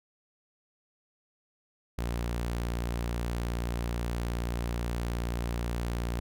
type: tone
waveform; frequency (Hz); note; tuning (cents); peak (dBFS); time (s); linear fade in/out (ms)
sawtooth; 58.8; A#1; +16; -26; 1.98-6.2; 5
effects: none